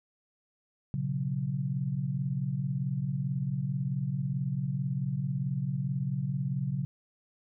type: tone cluster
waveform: sine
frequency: 119.9 / 138 / 182.6 Hz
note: A#2 / C#3 / F#3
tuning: +49 / -7 / -23 cents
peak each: -37 / -30 / -35 dBFS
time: 0.94-6.85 s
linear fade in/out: 0 ms
effects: none